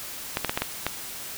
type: clicks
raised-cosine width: 0.3 ms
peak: -8 dBFS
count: 6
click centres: 0.371 / 0.447 / 0.495 / 0.575 / 0.62 / 0.866 s
effects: white hiss -37 dBFS RMS until 1.37 s